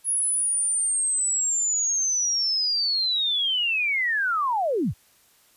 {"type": "linear sweep", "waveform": "sine", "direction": "down", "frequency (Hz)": [10548, 51.91], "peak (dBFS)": -21, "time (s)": [0.04, 4.94], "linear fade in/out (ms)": 50, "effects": ["white hiss -59 dBFS RMS until 5.56 s", "resampled to 32000 Hz"]}